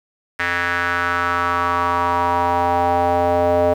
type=tone with band-pass filter sweep; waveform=square; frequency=87.31 Hz; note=F2; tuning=in tune; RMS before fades=-18 dBFS; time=0.39-3.74 s; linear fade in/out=10 ms; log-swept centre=1800 to 600 Hz; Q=3.8; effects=8-bit